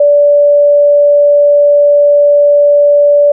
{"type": "tone", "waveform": "sine", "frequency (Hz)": 580, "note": "D5", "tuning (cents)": -22, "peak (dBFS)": -3, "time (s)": [0, 3.32], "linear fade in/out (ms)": 5, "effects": []}